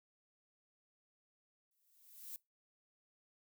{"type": "noise with exponential growth", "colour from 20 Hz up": "violet", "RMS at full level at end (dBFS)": -45, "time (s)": [1.71, 2.36], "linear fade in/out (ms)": 2, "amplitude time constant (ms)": 140, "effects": ["noise-tail reverb RT60 0.2 s tail -22 dB re dry"]}